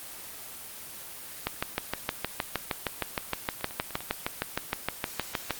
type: two click trains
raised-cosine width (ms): 0.3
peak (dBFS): -10 / -23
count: 27 / 6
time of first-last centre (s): 1.47-5.507 / 3.61-4.105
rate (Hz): 6.44 / 10.1
effects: white hiss -42 dBFS RMS until 5.59 s + Opus 24 kbps